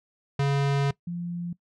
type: tone pair in turn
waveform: square / sine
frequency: 140 / 173.33 Hz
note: C#3 / F3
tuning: +18 / -13 cents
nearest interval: major third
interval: 369 cents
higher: second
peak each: -22 / -29 dBFS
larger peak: first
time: 0.39-0.91 / 1.07-1.53 s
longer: first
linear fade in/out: 5 ms
effects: noise-tail reverb RT60 0.1 s tail -20 dB re dry + low-pass 5000 Hz 12 dB/octave